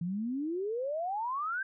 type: exponential sweep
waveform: sine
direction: up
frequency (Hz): 164.81 to 1604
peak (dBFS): -31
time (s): 0.01-1.63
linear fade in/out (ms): 5
effects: none